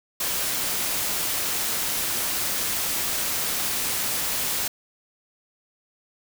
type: noise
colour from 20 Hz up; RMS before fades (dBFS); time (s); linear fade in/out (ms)
white; -26; 0.2-4.68; 5
effects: none